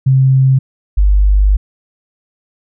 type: tone pair in turn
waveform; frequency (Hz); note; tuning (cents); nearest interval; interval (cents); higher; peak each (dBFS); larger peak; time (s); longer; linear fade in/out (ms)
sine; 132.7 / 49.71; C3 / G1; +25 / +25; octave + perfect fourth; 1700; first; -6; neither; 0.06-0.59 / 0.97-1.57; second; 10
effects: none